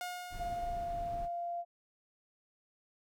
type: tone with exponential decay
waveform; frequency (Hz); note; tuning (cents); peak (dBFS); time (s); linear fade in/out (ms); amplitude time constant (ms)
sawtooth; 717; F5; +45; -33; 0.01-1.62; 1; 350
type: noise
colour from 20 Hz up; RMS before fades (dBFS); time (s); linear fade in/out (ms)
brown; -44; 0.3-1.29; 50
type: tone with pitch glide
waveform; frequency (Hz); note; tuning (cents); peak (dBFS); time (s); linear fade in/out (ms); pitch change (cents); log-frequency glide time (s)
sine; 698.5 to 692.1; F5 to F5; 0 to -16; -35; 0.37-1.65; 50; -16; 0.71-0.81
effects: none